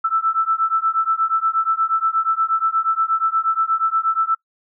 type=beating tone pair; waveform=sine; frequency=1318.5 / 1326.9 Hz; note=E6 / E6; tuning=0 / +11 cents; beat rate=8.4 Hz; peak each=-19 dBFS; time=0.04-4.35 s; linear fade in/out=10 ms; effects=noise-tail reverb RT60 0.1 s tail -24 dB re dry